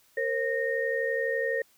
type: tone cluster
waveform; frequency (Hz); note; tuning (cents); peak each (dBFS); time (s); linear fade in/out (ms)
sine; 462.1 / 534 / 1850; A#4 / C5 / A#6; -15 / +35 / -14; -30; 0.17-1.62; 5
effects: white hiss -63 dBFS RMS until 1.77 s

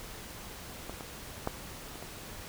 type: clicks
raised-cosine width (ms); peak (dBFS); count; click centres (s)
1; -25 / -26 / -16 / -30 / -28; 5; 0.896 / 1.008 / 1.474 / 1.957 / 2.026
effects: pink hiss -45 dBFS RMS until 2.48 s

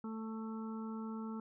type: harmonic tone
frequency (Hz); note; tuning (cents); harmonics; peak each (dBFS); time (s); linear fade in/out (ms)
221.3; A3; +10; 1 / 2 / 4 / 5 / 6; -40 / -50 / -53 / -56 / -53; 0.04-1.4; 2
effects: none

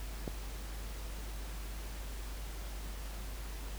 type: click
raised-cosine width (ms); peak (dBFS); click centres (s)
2; -23; 0.278
effects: added 50 Hz sine -40 dBFS peak until 3.78 s + pink hiss -49 dBFS RMS until 3.78 s

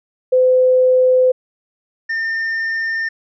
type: tone pair in turn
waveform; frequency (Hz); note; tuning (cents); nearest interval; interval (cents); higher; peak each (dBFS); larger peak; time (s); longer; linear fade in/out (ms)
sine / triangle; 510 / 1808.5; C5 / A6; -44 / +47; octave + minor seventh; 2191; second; -9 / -16; first; 0.32-1.32 / 2.09-3.09; neither; 10
effects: resampled to 16000 Hz

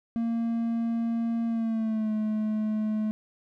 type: tone with pitch glide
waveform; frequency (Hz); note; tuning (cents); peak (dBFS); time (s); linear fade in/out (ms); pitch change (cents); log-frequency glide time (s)
triangle; 230.6 to 215.2; A#3 to A3; -19 to -38; -23; 0.16-3.11; 0; -119; 1.46-2.12
effects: none

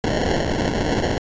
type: noise with sample-and-hold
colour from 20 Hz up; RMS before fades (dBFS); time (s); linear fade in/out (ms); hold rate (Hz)
white; -21; 0.04-1.18; 0; 1225
effects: resampled to 16000 Hz

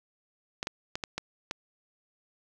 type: clicks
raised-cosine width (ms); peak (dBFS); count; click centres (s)
0.2; -15; 6; 0.629 / 0.671 / 0.955 / 1.038 / 1.18 / 1.511
effects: none

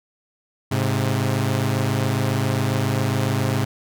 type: tone pair together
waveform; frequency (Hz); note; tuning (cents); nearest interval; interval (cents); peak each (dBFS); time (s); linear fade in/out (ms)
sawtooth; 105.2 / 132.54; G#2 / C3; +23 / +23; major third; 400; -18; 0.71-3.65; 10
effects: none

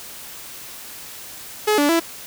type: tone with pitch steps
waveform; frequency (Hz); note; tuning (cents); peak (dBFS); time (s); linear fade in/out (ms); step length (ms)
sawtooth; 424.2 / 290.1 / 332.8; G#4 / D4 / E4; +37 / -21 / +17; -11; 1.67-2; 10; 110
effects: white hiss -37 dBFS RMS until 2.26 s

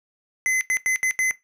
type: tone bursts at uneven times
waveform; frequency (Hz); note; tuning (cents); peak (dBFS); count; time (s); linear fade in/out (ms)
square; 2042; C7; -43; -19; 5; 0.46-0.61 / 0.7-0.77 / 0.86-0.96 / 1.03-1.11 / 1.19-1.31; 0
effects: noise-tail reverb RT60 0.2 s tail -18 dB re dry + low-pass 12000 Hz 12 dB/octave

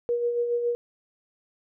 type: tone with tremolo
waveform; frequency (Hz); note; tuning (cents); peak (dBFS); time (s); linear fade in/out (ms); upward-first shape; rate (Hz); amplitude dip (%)
sine; 477.4; A#4; +41; -21; 0.09-0.75; 0; sine; 7.2; 45
effects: none

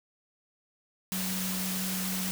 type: tone in noise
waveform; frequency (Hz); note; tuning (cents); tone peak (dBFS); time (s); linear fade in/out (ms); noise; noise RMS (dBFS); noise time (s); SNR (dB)
sine; 187; F#3; +19; -33; 1.12-2.31; 0; white; -34; 1.12-2.31; -2
effects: none

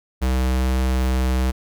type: tone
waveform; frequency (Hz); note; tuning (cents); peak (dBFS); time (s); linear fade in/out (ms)
square; 64.2; C2; -32; -18; 0.21-1.52; 20
effects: none

